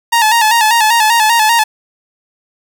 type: tone with vibrato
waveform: sawtooth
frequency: 897 Hz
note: A5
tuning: 33 cents sharp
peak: -4 dBFS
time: 0.12-1.64 s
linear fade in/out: 10 ms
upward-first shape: square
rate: 5.1 Hz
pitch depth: 68 cents each way
effects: none